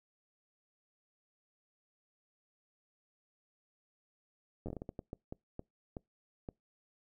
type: slowing click train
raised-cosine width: 2 ms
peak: -28 dBFS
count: 14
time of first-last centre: 4.66-6.488 s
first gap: 10 ms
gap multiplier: 1.39
effects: noise-tail reverb RT60 0.2 s tail -26 dB re dry